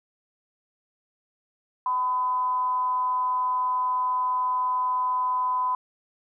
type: tone with frequency modulation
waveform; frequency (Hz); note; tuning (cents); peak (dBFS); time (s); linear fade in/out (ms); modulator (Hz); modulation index
sine; 1007; B5; +33; -22; 1.86-5.75; 2; 243; 0.23
effects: none